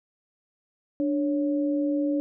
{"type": "tone pair together", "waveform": "sine", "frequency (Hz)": [293.7, 554.4], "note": ["D4", "C#5"], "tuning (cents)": [0, 0], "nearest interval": "major seventh", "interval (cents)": 1100, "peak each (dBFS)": [-23, -30], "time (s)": [1, 2.2], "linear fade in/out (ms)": 0, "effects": []}